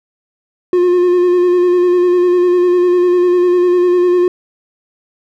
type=tone with vibrato; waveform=triangle; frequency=356.9 Hz; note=F4; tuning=38 cents sharp; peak=-6 dBFS; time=0.73-4.28 s; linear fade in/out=2 ms; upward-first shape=square; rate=10 Hz; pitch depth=21 cents each way; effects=none